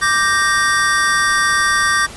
square chord, G minor, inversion second, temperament equal, 1174.7 / 1568 / 1864.7 Hz, D6 / G6 / Bb6, 0 / 0 / 0 cents, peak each -18 dBFS, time 0.01-2.07 s, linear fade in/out 20 ms, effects pink hiss -34 dBFS RMS until 2.16 s + resampled to 24000 Hz

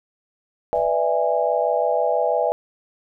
sine chord, E dominant seventh, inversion second, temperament just, 494.4 / 593.3 / 659.3 / 824.1 Hz, B4 / D5 / E5 / G#5, +2 / +18 / 0 / -14 cents, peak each -23 / -23 / -22 / -24 dBFS, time 0.73-2.52 s, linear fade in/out 0 ms
brown noise with exponential decay, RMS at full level -37 dBFS, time 0.75-1.1 s, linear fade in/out 1 ms, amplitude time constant 75 ms
effects none

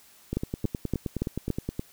two click trains, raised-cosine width 3 ms, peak -16 / -13 dBFS, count 15 / 5, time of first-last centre 0.33-1.794 / 0.37-1.503 s, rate 9.56 / 3.53 Hz, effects white hiss -56 dBFS RMS until 1.92 s

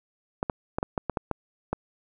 clicks, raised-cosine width 1 ms, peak -12 dBFS, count 9, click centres 0.429 / 0.498 / 0.785 / 0.829 / 0.978 / 1.097 / 1.172 / 1.313 / 1.73 s, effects none

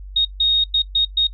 sine tone bursts at uneven times, 3729 Hz, A#7, in tune, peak -13 dBFS, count 5, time 0.16-0.25 / 0.4-0.64 / 0.74-0.82 / 0.95-1.05 / 1.17-1.27 s, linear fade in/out 5 ms, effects noise-tail reverb RT60 0.1 s tail -23 dB re dry + added 48 Hz sine -32 dBFS peak until 1.33 s

